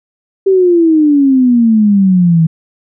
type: exponential sweep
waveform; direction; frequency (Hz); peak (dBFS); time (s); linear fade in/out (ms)
sine; down; 392 to 158.8; -5; 0.46-2.47; 10
effects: none